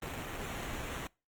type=noise with sample-and-hold; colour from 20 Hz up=pink; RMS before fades=-40 dBFS; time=0.02-1.07 s; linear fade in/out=2 ms; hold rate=4900 Hz; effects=noise-tail reverb RT60 0.3 s tail -25 dB re dry + Opus 24 kbps